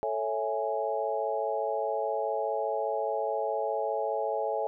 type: chord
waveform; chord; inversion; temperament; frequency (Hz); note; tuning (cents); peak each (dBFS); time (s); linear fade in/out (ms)
sine; A major seventh; none; equal; 440 / 554.4 / 659.3 / 830.6; A4 / C#5 / E5 / G#5; 0 / 0 / 0 / 0; -33; 0.03-4.67; 0
effects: none